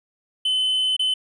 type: tone with dropouts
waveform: triangle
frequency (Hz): 3039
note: F#7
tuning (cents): +46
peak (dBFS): -17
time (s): 0.45-1.14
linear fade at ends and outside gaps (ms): 5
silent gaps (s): 0.966-0.993
effects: resampled to 22050 Hz